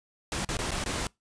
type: noise with dropouts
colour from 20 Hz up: pink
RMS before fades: -31 dBFS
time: 0.32-1.07 s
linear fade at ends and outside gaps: 1 ms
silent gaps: 0.448-0.489 / 0.57-0.589 / 0.708-0.716 / 0.84-0.86 s
effects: noise-tail reverb RT60 0.2 s tail -25 dB re dry + resampled to 22050 Hz